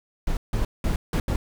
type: noise bursts at uneven times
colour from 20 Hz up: brown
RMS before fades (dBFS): -23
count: 5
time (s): 0.27-0.37 / 0.53-0.65 / 0.84-0.96 / 1.13-1.2 / 1.28-1.36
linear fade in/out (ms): 2
effects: none